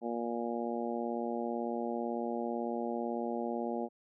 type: harmonic tone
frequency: 118 Hz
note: A#2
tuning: 22 cents sharp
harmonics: 2 / 3 / 4 / 5 / 6 / 7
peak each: -37 / -39 / -40 / -41 / -42 / -42 dBFS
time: 0.01-3.89 s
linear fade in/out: 50 ms
effects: none